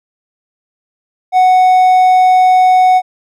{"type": "tone", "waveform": "triangle", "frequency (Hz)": 740, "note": "F#5", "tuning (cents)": 0, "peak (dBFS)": -3, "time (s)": [1.32, 3.02], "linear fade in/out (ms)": 50, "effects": []}